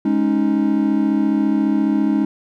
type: chord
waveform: triangle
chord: Ab suspended fourth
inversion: none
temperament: just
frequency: 207.7 / 276.9 / 311.5 Hz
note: Ab3 / Db4 / Eb4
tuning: 0 / -2 / +2 cents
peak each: -17 dBFS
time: 0.05-2.25 s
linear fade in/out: 5 ms
effects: none